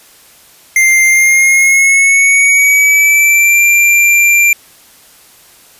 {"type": "tone with pitch glide", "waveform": "square", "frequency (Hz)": [2098, 2369], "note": ["C7", "D7"], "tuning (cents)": [4, 14], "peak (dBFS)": -6, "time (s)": [0.76, 4.53], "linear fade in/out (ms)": 2, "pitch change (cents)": 210, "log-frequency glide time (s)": [1.05, 3.63], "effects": ["white hiss -42 dBFS RMS until 5.79 s", "resampled to 32000 Hz"]}